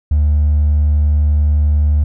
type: tone with hard clipping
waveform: triangle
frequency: 74.3 Hz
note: D2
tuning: 21 cents sharp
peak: -9 dBFS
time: 0.11-2.04 s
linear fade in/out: 5 ms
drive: 2 dB
effects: none